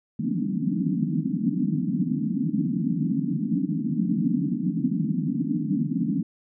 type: band-pass noise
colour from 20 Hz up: pink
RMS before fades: -25 dBFS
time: 0.19-6.23 s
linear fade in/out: 5 ms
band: 150 to 300 Hz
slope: 96 dB/octave
effects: none